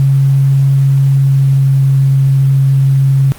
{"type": "tone with pitch glide", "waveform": "sine", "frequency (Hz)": [136.6, 135.73], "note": ["C#3", "C#3"], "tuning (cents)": [-25, -36], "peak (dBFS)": -6, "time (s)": [0, 3.32], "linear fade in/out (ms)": 0, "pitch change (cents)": -11, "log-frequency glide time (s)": [1.13, 1.69], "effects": ["pink hiss -35 dBFS RMS until 3.38 s", "Opus 32 kbps"]}